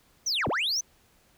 sine linear two-way sweep, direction down then up, 6270 to 57.1 to 6270 Hz, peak -22 dBFS, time 0.26-0.81 s, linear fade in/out 10 ms, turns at 0.48 s, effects tanh soft clip ceiling -24 dBFS + pink hiss -63 dBFS RMS until 1.37 s

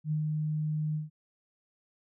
sine tone with ADSR envelope, 153.4 Hz, D#3, 24 cents flat, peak -26 dBFS, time 0.04-1.1 s, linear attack 74 ms, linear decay 110 ms, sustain -2 dB, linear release 150 ms, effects none

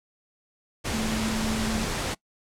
sine tone in noise, 220 Hz, A3, in tune, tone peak -27 dBFS, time 0.92-1.85 s, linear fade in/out 20 ms, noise pink, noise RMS -29 dBFS, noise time 0.84-2.15 s, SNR -1 dB, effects noise-tail reverb RT60 0.1 s tail -23 dB re dry + low-pass 9000 Hz 12 dB/octave

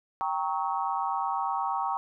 sine chord, G diminished seventh, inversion none, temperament equal with one note detuned, 784 / 932.3 / 1108.7 / 1285.4 Hz, G5 / Bb5 / Db6 / Fb6, 0 / 0 / 0 / -44 cents, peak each -31 / -31 / -32 / -37 dBFS, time 0.21-1.97 s, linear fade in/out 0 ms, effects none

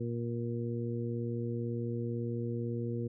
harmonic tone, 118 Hz, A#2, 22 cents sharp, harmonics 1 / 2 / 3 / 4, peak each -35 / -38 / -40 / -41 dBFS, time 0-3.08 s, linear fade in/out 10 ms, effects none

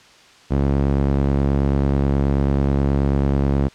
sawtooth tone with band-pass filter, 69.3 Hz, C#2, in tune, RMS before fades -18 dBFS, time 0.5-3.69 s, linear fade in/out 20 ms, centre 220 Hz, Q 0.55, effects white hiss -48 dBFS RMS until 3.74 s + low-pass 5000 Hz 12 dB/octave

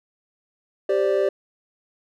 triangle chord, G suspended fourth, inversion none, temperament equal, 392 / 523.3 / 587.3 Hz, G4 / C5 / D5, 0 / 0 / 0 cents, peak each -19 / -23 / -20 dBFS, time 0.89-1.29 s, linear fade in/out 5 ms, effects none

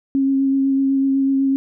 sine tone with vibrato, 271.1 Hz, C#4, 38 cents flat, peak -14 dBFS, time 0.15-1.56 s, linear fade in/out 0 ms, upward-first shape sine, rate 8 Hz, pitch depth 13 cents each way, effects none

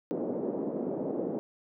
white band-pass noise, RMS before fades -33 dBFS, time 0.11-1.39 s, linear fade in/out 0 ms, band 200 to 490 Hz, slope 24 dB/octave, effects none

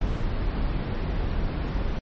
brown noise, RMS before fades -26 dBFS, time 0.01-1.99 s, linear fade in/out 5 ms, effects low-pass 4000 Hz 12 dB/octave + MP3 32 kbps

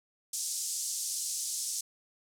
pink band-pass noise, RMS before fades -35 dBFS, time 0.33-1.81 s, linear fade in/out 5 ms, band 5600 to 10000 Hz, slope 24 dB/octave, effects none

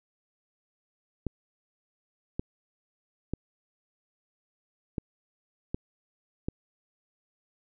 clicks, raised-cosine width 3 ms, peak -17 dBFS, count 6, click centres 1.267 / 2.395 / 3.336 / 4.982 / 5.745 / 6.485 s, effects none

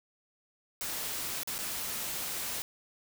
white noise with dropouts, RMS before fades -36 dBFS, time 0.81-2.62 s, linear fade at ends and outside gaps 0 ms, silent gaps 1.433-1.474 / 1.581-1.588 s, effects none

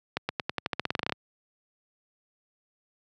accelerating click train, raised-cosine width 0.3 ms, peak -11 dBFS, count 16, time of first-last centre 0.17-1.123 s, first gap 120 ms, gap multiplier 0.9, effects high-pass 100 Hz 12 dB/octave

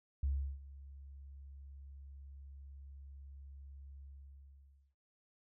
sine tone with ADSR envelope, 69 Hz, C#2, 7 cents flat, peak -30 dBFS, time 0.23-4.95 s, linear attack 4 ms, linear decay 350 ms, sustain -20 dB, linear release 920 ms, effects noise-tail reverb RT60 0.1 s tail -19 dB re dry + tanh soft clip ceiling -27 dBFS

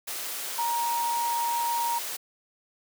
sine tone in noise, 940 Hz, A#5, 14 cents sharp, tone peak -25 dBFS, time 0.58-1.99 s, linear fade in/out 10 ms, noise white, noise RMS -34 dBFS, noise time 0.07-2.17 s, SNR +6 dB, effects high-pass 400 Hz 12 dB/octave

